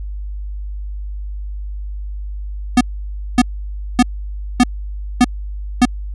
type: tone bursts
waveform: square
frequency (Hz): 246.9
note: B3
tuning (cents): 0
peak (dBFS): -7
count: 6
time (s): 2.77-5.854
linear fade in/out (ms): 5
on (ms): 39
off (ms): 570
effects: added 50 Hz sine -23 dBFS peak until 6.14 s + resampled to 24000 Hz